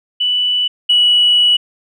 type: tone pair in turn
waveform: sine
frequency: 2969 / 2938 Hz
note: F#7 / F#7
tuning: +5 / -13 cents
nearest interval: unison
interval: 18 cents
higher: first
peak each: -12 / -7 dBFS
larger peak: second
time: 0.2-0.68 / 0.89-1.57 s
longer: second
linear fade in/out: 10 ms
effects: tanh soft clip ceiling -3 dBFS